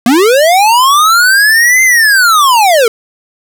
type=linear two-way sweep; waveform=square; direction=up then down; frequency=221.9 to 2093 to 430.2 Hz; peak=-5 dBFS; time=0.06-2.88 s; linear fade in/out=2 ms; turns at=1.83 s; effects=none